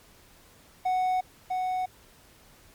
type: tone with echo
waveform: triangle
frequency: 740 Hz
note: F#5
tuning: in tune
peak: -21 dBFS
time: 0.85-1.21 s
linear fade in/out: 10 ms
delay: 650 ms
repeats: 1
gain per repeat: -3 dB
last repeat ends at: 1.86 s
effects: pink hiss -56 dBFS RMS until 2.74 s + MP3 96 kbps